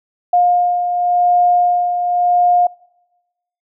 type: beating tone pair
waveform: sine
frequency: 710 / 710.91 Hz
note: F5 / F5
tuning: +28 / +31 cents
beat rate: 0.91 Hz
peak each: -11 / -20 dBFS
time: 0.33-2.67 s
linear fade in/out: 5 ms
effects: noise-tail reverb RT60 1.0 s tail -25 dB re dry